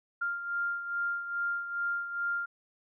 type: beating tone pair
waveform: sine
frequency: 1396.9 / 1399.3 Hz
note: F6 / F6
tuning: 0 / +3 cents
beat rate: 2.4 Hz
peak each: -31 / -38 dBFS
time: 0.21-2.46 s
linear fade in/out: 10 ms
effects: none